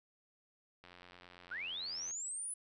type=click train; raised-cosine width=0.3 ms; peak=-39 dBFS; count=114; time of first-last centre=0.84-2.11 s; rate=89 Hz
type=linear sweep; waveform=sine; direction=up; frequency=1360 to 10150 Hz; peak=-39 dBFS; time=1.51-2.54 s; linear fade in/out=5 ms
effects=none